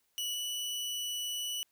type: tone pair in turn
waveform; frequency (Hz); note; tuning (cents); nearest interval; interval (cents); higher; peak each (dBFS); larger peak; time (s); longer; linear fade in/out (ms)
sawtooth; 2944 / 2957; F#7 / F#7; -9 / -2; unison; 7; second; -30 / -31; first; 0.18-0.34 / 0.34-1.63; second; 0
effects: white hiss -75 dBFS RMS until 1.71 s